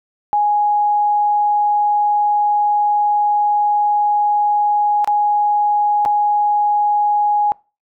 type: tone with dropouts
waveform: sine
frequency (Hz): 830.6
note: G#5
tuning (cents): 0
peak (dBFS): -12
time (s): 0.33-7.52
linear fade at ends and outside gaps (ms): 0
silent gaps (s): 5.045-5.075 / 6.051-6.059
effects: noise-tail reverb RT60 0.3 s tail -23 dB re dry